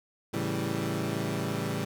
20% pulse chord, A dominant seventh, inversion none, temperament equal, 110 / 138.59 / 164.81 / 196 Hz, A2 / C#3 / E3 / G3, 0 / 0 / 0 / 0 cents, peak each -30 dBFS, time 0.33-1.85 s, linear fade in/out 10 ms, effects none

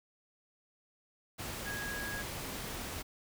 sine tone in noise, 1651 Hz, G#6, 11 cents flat, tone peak -39 dBFS, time 1.65-2.23 s, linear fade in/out 20 ms, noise pink, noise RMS -41 dBFS, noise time 1.38-3.03 s, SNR -1 dB, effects none

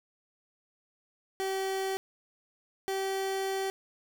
30% pulse tone pair in turn, 384.3 / 386.2 Hz, G4 / G4, -34 / -26 cents, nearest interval unison, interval 8 cents, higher second, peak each -27 dBFS, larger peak neither, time 1.4-1.97 / 2.88-3.7 s, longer second, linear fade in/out 0 ms, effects 9-bit

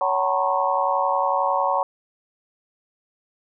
sine tone cluster, 560 / 753 / 897 / 968 / 1090 Hz, C#5 / F#5 / A5 / B5 / C#6, +18 / +30 / +33 / -35 / -29 cents, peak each -25 dBFS, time 0.01-1.83 s, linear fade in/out 2 ms, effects none

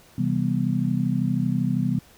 sine chord, C major seventh, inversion none, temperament just, 130.81 / 163.52 / 196.22 / 245.3 Hz, C3 / E3 / G3 / B3, 0 / -14 / +2 / -12 cents, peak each -26 dBFS, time 0.18-1.99 s, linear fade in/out 5 ms, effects pink hiss -53 dBFS RMS until 2.17 s

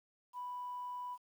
sine tone, 987.8 Hz, B5, in tune, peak -39 dBFS, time 0.33-1.18 s, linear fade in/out 50 ms, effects tanh soft clip ceiling -36 dBFS + 11-bit

